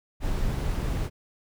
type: noise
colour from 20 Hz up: brown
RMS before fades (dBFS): -27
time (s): 0.2-1.1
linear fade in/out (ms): 50
effects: none